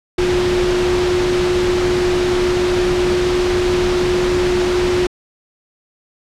sine tone in noise, 360 Hz, F#4, 47 cents flat, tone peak -14 dBFS, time 0.18-5.07 s, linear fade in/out 5 ms, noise pink, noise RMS -21 dBFS, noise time 0.18-5.07 s, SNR +4 dB, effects low-pass 5000 Hz 12 dB/octave

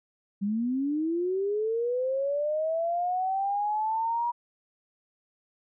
sine linear sweep, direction up, 194 to 962 Hz, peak -25 dBFS, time 0.41-4.32 s, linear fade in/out 20 ms, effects none

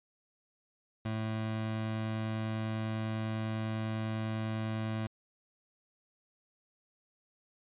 25% pulse tone, 110 Hz, A2, in tune, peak -29 dBFS, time 1.05-5.07 s, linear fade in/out 5 ms, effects resampled to 8000 Hz

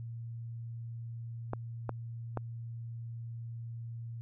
clicks, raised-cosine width 1 ms, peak -20 dBFS, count 3, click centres 1.534 / 1.893 / 2.373 s, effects added 116 Hz sine -39 dBFS peak until 4.21 s

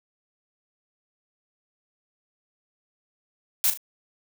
blue noise with echo, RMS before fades -21 dBFS, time 3.64-3.7 s, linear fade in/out 0 ms, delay 37 ms, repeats 2, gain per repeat -9 dB, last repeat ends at 3.774 s, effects none

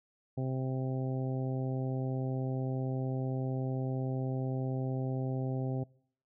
harmonic tone, 130.81 Hz, C3, in tune, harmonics 1 / 2 / 3 / 4 / 5 / 6, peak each -32 / -38 / -42 / -44 / -46 / -48 dBFS, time 0.37-5.84 s, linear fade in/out 10 ms, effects noise-tail reverb RT60 0.6 s tail -24 dB re dry

